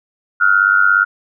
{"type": "tone with amplitude modulation", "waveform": "sine", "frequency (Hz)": 1419, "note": "F6", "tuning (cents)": 27, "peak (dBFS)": -5, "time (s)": [0.4, 1.05], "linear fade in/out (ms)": 20, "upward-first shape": "sine", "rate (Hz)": 97.2, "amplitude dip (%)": 90, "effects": []}